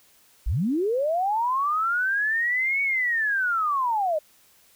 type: linear two-way sweep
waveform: sine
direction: up then down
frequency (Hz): 34.51 to 2243 to 589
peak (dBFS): -21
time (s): 0.46-4.19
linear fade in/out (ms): 10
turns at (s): 2.82
effects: white hiss -58 dBFS RMS until 4.75 s